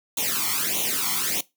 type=noise with flanger; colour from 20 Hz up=white; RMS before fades=-25 dBFS; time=0.17-1.41 s; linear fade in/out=5 ms; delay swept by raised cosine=0.3 to 0.94 ms; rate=1.6 Hz; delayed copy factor=+0.9; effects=noise-tail reverb RT60 0.2 s tail -20 dB re dry + high-pass 150 Hz 12 dB/octave